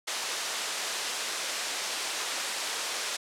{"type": "band-pass noise", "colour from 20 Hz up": "white", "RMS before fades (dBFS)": -33, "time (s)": [0.07, 3.17], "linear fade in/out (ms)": 10, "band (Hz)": [440, 7000], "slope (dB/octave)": 12, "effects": ["low-pass 11000 Hz 12 dB/octave"]}